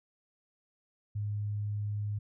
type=tone; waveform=sine; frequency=103.83 Hz; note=G#2; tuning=in tune; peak=-31 dBFS; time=1.15-2.19 s; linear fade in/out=10 ms; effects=none